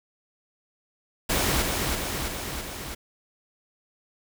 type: noise with echo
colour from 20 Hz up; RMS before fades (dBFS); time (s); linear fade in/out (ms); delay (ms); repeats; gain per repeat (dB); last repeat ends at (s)
pink; -24; 1.29-1.63; 10; 330; 4; -3; 2.95
effects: none